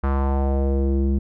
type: tone with low-pass filter sweep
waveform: square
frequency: 68.2 Hz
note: C#2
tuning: 28 cents flat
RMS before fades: -20 dBFS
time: 0.03-1.19 s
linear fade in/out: 10 ms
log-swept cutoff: 1300 to 260 Hz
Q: 2.4
effects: none